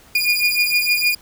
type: beating tone pair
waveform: 30% pulse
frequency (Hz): 2430 / 2436.5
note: D#7 / D#7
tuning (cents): -42 / -37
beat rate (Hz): 6.5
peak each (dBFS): -16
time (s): 0.15-1.15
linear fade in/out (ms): 5
effects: pink hiss -48 dBFS RMS until 1.21 s